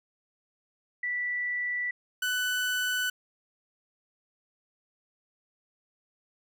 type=tone pair in turn; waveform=sine / 30% pulse; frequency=1965 / 1494.4 Hz; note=B6 / F#6; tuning=-9 / +17 cents; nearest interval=perfect fourth; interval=474 cents; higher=first; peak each=-28 / -24 dBFS; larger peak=second; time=1.03-1.91 / 2.22-3.1 s; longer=neither; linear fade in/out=5 ms; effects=none